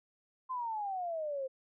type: exponential sweep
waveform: sine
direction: down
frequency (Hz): 1046.5 to 518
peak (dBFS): -34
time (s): 0.49-1.48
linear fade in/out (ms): 20
effects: none